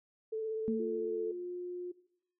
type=tone with vibrato; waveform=sine; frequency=440 Hz; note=A4; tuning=in tune; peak=-33 dBFS; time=0.32-1.32 s; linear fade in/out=10 ms; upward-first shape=triangle; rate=16 Hz; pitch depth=22 cents each way
type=tone with exponential decay; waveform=sine; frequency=225.5 Hz; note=A3; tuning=43 cents sharp; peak=-29 dBFS; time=0.68-1.56 s; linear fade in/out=0 ms; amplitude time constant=190 ms
type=tone with pitch glide; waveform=sine; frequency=349.2 to 356.5 Hz; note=F4 to F4; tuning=0 to +36 cents; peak=-37 dBFS; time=0.79-1.92 s; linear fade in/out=10 ms; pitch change=+36 cents; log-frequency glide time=0.94-1.53 s
effects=noise-tail reverb RT60 0.7 s tail -18 dB re dry

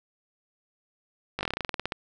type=slowing click train; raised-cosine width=0.3 ms; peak=-13 dBFS; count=15; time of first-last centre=1.39-1.922 s; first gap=19 ms; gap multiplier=1.1; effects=none

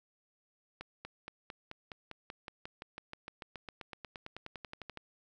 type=accelerating click train; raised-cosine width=0.3 ms; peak=-27 dBFS; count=30; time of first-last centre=0.81-4.973 s; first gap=240 ms; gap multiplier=0.96; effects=none

